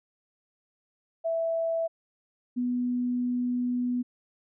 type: tone pair in turn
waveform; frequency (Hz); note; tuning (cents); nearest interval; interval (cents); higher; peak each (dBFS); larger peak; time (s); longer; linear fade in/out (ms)
sine; 659.3 / 246.4; E5 / B3; 0 / -4; octave + perfect fourth; 1704; first; -25; neither; 1.24-1.88 / 2.56-4.03; second; 20
effects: none